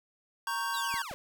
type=chord; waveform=square; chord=G diminished; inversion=first; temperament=equal; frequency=932.3 / 1108.7 / 1568 Hz; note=Bb5 / Db6 / G6; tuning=0 / 0 / 0 cents; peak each=-36 dBFS; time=0.47-1.02 s; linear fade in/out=2 ms
type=linear sweep; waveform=sawtooth; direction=down; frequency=4056 to 481.5 Hz; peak=-35 dBFS; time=0.74-1.14 s; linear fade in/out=0 ms
type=clicks; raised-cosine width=3 ms; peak=-33 dBFS; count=2; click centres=0.941 / 1.113 s
effects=none

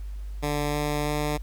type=tone with pitch steps; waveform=10% pulse; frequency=146.83 / 147.85 / 148.88 Hz; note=D3 / D3 / D3; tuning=0 / +12 / +24 cents; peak=-17 dBFS; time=0.42-1.38 s; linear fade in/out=20 ms; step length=320 ms; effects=added 50 Hz sine -32 dBFS peak until 1.42 s + pink hiss -58 dBFS RMS until 1.42 s

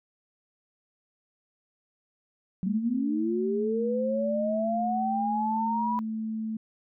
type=linear sweep; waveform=sine; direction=up; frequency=181.3 to 987.8 Hz; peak=-26 dBFS; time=2.63-5.99 s; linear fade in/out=0 ms
type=tone with pitch glide; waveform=sine; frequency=226 to 220.1 Hz; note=A3 to A3; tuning=+47 to +1 cents; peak=-29 dBFS; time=2.66-6.57 s; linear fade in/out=5 ms; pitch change=-46 cents; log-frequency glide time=2.91-3.96 s
effects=none

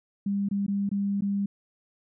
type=tone with dropouts; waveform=sine; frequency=200 Hz; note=G3; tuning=35 cents sharp; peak=-24 dBFS; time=0.26-1.46 s; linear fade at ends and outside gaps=5 ms; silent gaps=0.488-0.511 / 0.665-0.68 / 0.892-0.914 / 1.209-1.22 s; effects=none

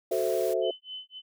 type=noise; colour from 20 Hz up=white; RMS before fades=-43 dBFS; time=0.11-0.54 s; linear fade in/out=10 ms
type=chord; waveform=sine; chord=F# half-diminished seventh; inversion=none; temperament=equal; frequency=370 / 440 / 523.3 / 659.3 Hz; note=F#4 / A4 / C5 / E5; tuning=0 / 0 / 0 / 0 cents; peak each=-30 dBFS; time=0.11-0.71 s; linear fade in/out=5 ms
type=tone with tremolo; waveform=sine; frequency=3031 Hz; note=F#7; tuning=41 cents sharp; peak=-35 dBFS; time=0.61-1.22 s; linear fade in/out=50 ms; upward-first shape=sine; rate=3.7 Hz; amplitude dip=100%
effects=none

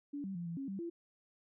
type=tone with pitch steps; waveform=sine; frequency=286.8 / 193.4 / 172.7 / 168.2 / 272.8 / 194.9 / 339.5 Hz; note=D4 / G3 / F3 / E3 / C#4 / G3 / F4; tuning=-41 / -23 / -19 / +35 / -28 / -10 / -49 cents; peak=-38 dBFS; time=0.13-0.9 s; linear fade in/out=10 ms; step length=110 ms; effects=none

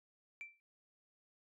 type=tone with exponential decay; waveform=sine; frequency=2342 Hz; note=D7; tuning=5 cents flat; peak=-40 dBFS; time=0.41-0.6 s; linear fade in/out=0 ms; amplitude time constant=41 ms; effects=tanh soft clip ceiling -40 dBFS

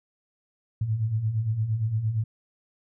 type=beating tone pair; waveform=sine; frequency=103.83 / 112.53 Hz; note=G#2 / A2; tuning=0 / +39 cents; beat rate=8.7 Hz; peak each=-31 / -24 dBFS; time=0.81-2.24 s; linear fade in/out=5 ms; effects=none

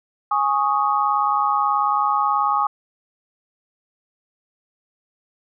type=chord; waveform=sine; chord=Ab suspended fourth; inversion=none; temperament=just; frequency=830.6 / 1107.5 / 1245.9 Hz; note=Ab5 / Db6 / Eb6; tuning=0 / -2 / +2 cents; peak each=-21 dBFS; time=0.31-2.67 s; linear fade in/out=5 ms; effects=none

